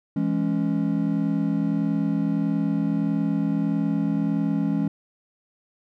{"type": "chord", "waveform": "triangle", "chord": "C# minor", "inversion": "first", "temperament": "just", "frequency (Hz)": [166.31, 207.9, 277.2], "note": ["E3", "G#3", "C#4"], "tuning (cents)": [16, 2, 0], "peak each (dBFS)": [-24, -23, -23], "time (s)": [0.16, 4.88], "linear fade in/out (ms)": 5, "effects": []}